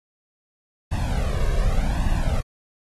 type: noise with flanger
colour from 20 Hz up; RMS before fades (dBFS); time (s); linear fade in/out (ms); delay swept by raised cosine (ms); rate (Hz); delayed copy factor
brown; -21; 0.91-2.41; 10; 1.1 to 1.83; 0.87; +0.85
effects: AAC 32 kbps